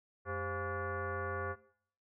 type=tone with frequency modulation; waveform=sine; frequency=523.3 Hz; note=C5; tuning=in tune; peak=-35 dBFS; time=0.25-1.56 s; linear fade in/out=50 ms; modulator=307 Hz; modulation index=3.5; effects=noise-tail reverb RT60 0.6 s tail -18 dB re dry